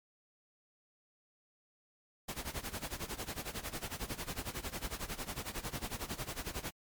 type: noise with tremolo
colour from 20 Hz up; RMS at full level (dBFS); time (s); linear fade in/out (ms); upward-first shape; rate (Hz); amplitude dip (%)
pink; -38; 2.28-6.71; 10; sine; 11; 85
effects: MP3 96 kbps